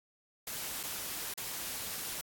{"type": "noise with dropouts", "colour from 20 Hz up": "white", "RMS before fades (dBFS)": -39, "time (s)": [0.47, 2.21], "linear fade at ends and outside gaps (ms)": 2, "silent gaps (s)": [[0.831, 0.835], [1.338, 1.376]], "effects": ["AAC 64 kbps"]}